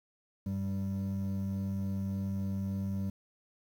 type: tone pair together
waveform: triangle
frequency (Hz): 96.5 / 194.74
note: G2 / G3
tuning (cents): -27 / -11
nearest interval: octave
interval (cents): 1216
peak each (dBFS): -32 / -31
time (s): 0.46-3.1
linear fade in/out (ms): 5
effects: tanh soft clip ceiling -25 dBFS + 10-bit